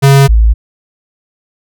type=tone pair in turn; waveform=square / sine; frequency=137.9 / 55.14 Hz; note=C#3 / A1; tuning=-9 / +4 cents; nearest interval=octave + major third; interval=1587 cents; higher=first; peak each=-3 dBFS; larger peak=neither; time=0.02-0.28 / 0.28-0.54 s; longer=neither; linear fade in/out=20 ms; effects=none